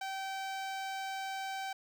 sawtooth tone with notch filter, 773 Hz, G5, 24 cents flat, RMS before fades -39 dBFS, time 0.01-1.73 s, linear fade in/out 5 ms, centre 11000 Hz, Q 0.91, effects none

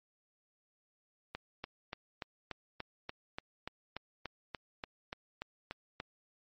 click train, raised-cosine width 0.3 ms, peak -23 dBFS, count 17, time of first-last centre 1.35-6.001 s, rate 3.44 Hz, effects MP3 32 kbps

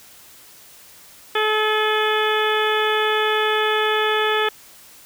harmonic tone with a mistuned harmonic, 430.3 Hz, A4, 39 cents flat, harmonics 1 / 2 / 3 / 4 / 5 / 6 / 7 / 8, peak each -21 / -25 / -24 / -24 / -31 / -30 / -30 / -27 dBFS, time 1.35-4.49 s, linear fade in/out 5 ms, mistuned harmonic 6, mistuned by -45 cents, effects white hiss -46 dBFS RMS until 5.05 s

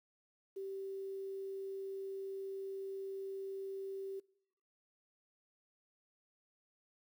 sine tone with quantisation, 388.4 Hz, G4, 16 cents flat, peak -40 dBFS, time 0.56-4.2 s, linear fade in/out 10 ms, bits 11, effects noise-tail reverb RT60 0.8 s tail -23 dB re dry

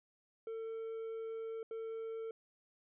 triangle tone bursts at uneven times, 449.2 Hz, A4, 36 cents sharp, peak -38 dBFS, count 2, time 0.47-1.63 / 1.71-2.31 s, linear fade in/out 2 ms, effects resampled to 8000 Hz

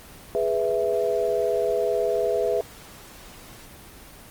sine chord, E major, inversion first, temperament equal, 415.3 / 493.9 / 659.3 Hz, G#4 / B4 / E5, 0 / 0 / 0 cents, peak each -25 dBFS, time 0.35-2.61 s, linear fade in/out 0 ms, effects pink hiss -45 dBFS RMS until 4.3 s + Opus 24 kbps

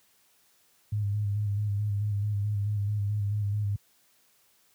sine tone with vibrato, 103 Hz, G#2, 14 cents flat, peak -25 dBFS, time 0.92-3.76 s, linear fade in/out 5 ms, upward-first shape square, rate 4.6 Hz, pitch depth 32 cents each way, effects white hiss -65 dBFS RMS until 4.74 s + high-pass 60 Hz 12 dB/octave

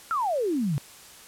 sine exponential sweep, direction down, 1400 to 130.81 Hz, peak -23 dBFS, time 0.11-0.78 s, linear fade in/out 0 ms, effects white hiss -48 dBFS RMS until 1.27 s + low-pass 12000 Hz 12 dB/octave

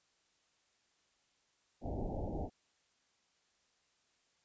pink low-pass noise, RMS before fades -39 dBFS, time 1.81-2.5 s, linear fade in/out 50 ms, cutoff 840 Hz, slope 96 dB/octave, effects white hiss -75 dBFS RMS until 4.44 s + resampled to 16000 Hz

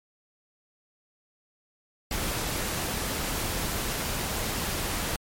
pink noise, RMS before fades -30 dBFS, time 2.11-5.16 s, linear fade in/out 2 ms, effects MP3 64 kbps

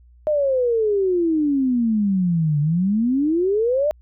sine exponential two-way sweep, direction down then up, 619 to 143.9 to 619 Hz, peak -16 dBFS, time 0.27-3.91 s, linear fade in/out 0 ms, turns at 2.6 s, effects added 60 Hz sine -47 dBFS peak until 4.01 s

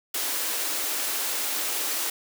white high-pass noise, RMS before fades -28 dBFS, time 0.14-2.1 s, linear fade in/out 5 ms, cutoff 260 Hz, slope 96 dB/octave, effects none

